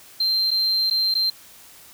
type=tone with dropouts; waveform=sine; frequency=4147 Hz; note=C8; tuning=16 cents flat; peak=-16 dBFS; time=0.2-1.3 s; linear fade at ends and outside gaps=5 ms; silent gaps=0.507-0.513 / 0.9-0.909 / 1.141-1.151 s; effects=tanh soft clip ceiling -16 dBFS + white hiss -47 dBFS RMS until 1.93 s